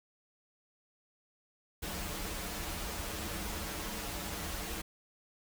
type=noise with comb filter; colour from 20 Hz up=pink; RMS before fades=-39 dBFS; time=1.82-4.82 s; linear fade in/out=10 ms; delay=7.8 ms; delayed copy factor=-0.8; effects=none